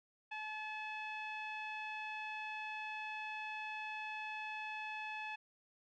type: tone with low-pass filter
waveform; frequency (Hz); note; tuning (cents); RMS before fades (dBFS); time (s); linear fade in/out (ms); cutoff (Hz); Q
sawtooth; 860; A5; -40; -44; 0.31-5.36; 10; 2600; 3.5
effects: none